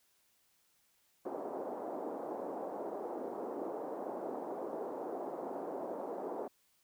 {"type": "band-pass noise", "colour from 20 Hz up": "pink", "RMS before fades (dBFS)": -41, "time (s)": [1.25, 6.48], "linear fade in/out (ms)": 5, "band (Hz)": [310, 820], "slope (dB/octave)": 24, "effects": ["white hiss -73 dBFS RMS until 6.83 s"]}